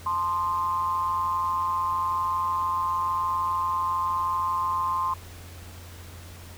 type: tone with amplitude modulation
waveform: sine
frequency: 1046.5 Hz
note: C6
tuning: in tune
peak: -20 dBFS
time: 0.06-5.14 s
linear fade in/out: 5 ms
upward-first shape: sine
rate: 173 Hz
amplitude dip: 70%
effects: added 87 Hz sine -42 dBFS peak until 6.57 s + pink hiss -47 dBFS RMS until 6.57 s